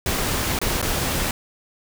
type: noise with dropouts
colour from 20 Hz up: pink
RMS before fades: -23 dBFS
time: 0.06-1.31 s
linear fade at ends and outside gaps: 1 ms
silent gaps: 0.589-0.615 / 0.816-0.826 s
effects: none